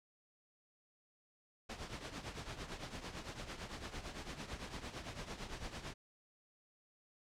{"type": "noise with tremolo", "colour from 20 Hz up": "pink", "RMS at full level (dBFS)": -43, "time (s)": [1.69, 5.94], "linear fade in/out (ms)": 10, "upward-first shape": "triangle", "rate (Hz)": 8.9, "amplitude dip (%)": 75, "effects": ["low-pass 6000 Hz 12 dB/octave"]}